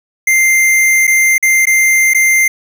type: tone with dropouts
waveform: square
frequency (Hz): 2093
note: C7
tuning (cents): 0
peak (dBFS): -8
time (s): 0.27-2.48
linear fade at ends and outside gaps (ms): 5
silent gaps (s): 1.07-1.076 / 1.381-1.426 / 1.655-1.669 / 2.136-2.146
effects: none